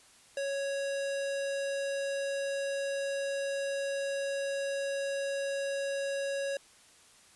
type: tone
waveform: square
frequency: 554 Hz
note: C#5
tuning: 1 cent flat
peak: -32 dBFS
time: 0.37-6.57 s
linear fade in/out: 2 ms
effects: white hiss -59 dBFS RMS until 7.35 s + resampled to 24000 Hz